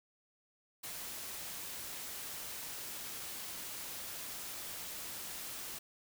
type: noise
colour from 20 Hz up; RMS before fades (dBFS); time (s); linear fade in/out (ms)
white; -44; 0.83-5.79; 10
effects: none